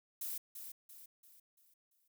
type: noise with echo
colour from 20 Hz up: violet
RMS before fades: -41 dBFS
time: 0.21-0.38 s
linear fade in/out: 5 ms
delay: 340 ms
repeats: 5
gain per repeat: -7 dB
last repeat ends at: 2.08 s
effects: none